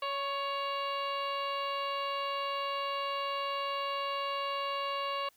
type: harmonic tone with a mistuned harmonic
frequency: 560 Hz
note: C#5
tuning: 18 cents sharp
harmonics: 1 / 2 / 3 / 4 / 5 / 6 / 7 / 8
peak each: -38 / -34 / -48 / -46 / -40 / -51 / -47 / -50 dBFS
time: 0.02-5.29 s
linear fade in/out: 5 ms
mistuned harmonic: 2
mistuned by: -23 cents
effects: white hiss -67 dBFS RMS until 5.36 s